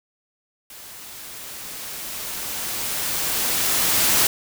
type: noise with level ramp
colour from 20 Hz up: white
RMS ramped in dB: -41 to -17 dBFS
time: 0.7-4.27 s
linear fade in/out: 2 ms
effects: none